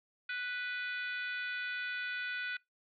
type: harmonic tone with a mistuned harmonic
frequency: 493.9 Hz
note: B4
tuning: in tune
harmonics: 3 / 4 / 5 / 6 / 7 / 8 / 9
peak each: -37 / -45 / -42 / -53 / -49 / -53 / -57 dBFS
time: 0.29-2.57 s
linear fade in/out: 5 ms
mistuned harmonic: 6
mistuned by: +26 cents
effects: noise-tail reverb RT60 0.2 s tail -25 dB re dry